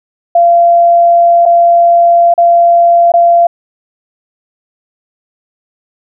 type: tone with dropouts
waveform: sine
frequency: 687 Hz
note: F5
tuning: 29 cents flat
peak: -3 dBFS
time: 0.35-3.47 s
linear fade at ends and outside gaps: 5 ms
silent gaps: 1.455-1.46 / 2.34-2.378 / 3.12-3.138 s
effects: none